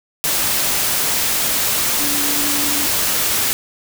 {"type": "tone in noise", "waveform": "sine", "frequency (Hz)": 288.8, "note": "D4", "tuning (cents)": -29, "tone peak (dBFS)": -26, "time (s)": [2, 2.86], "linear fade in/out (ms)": 0, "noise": "white", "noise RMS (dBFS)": -18, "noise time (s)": [0.24, 3.53], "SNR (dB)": -11, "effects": []}